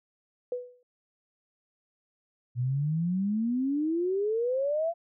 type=tone with exponential decay; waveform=sine; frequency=493.9 Hz; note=B4; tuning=in tune; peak=-26 dBFS; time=0.52-0.83 s; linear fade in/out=2 ms; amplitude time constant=66 ms
type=exponential sweep; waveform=sine; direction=up; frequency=118.7 to 692 Hz; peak=-25 dBFS; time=2.55-4.94 s; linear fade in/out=50 ms
effects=none